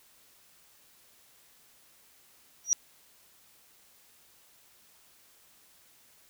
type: tone with exponential growth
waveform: sine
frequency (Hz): 5790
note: F#8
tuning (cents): -38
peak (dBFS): -16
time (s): 2.64-2.73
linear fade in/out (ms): 0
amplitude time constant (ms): 19
effects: tanh soft clip ceiling -13 dBFS + white hiss -61 dBFS RMS until 6.29 s